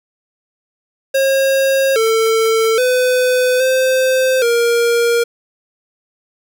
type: tone with pitch steps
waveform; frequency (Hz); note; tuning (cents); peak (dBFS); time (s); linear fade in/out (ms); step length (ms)
square; 540 / 447.4 / 504 / 519 / 470.2; C#5 / A4 / B4 / C5 / A#4; -45 / +29 / +35 / -14 / +15; -12; 1.14-5.24; 10; 820
effects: none